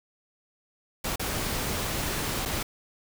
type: noise with dropouts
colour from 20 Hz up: pink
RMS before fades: -30 dBFS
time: 1.04-2.63 s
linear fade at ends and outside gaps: 5 ms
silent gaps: 1.159-1.195 / 2.453-2.457 s
effects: none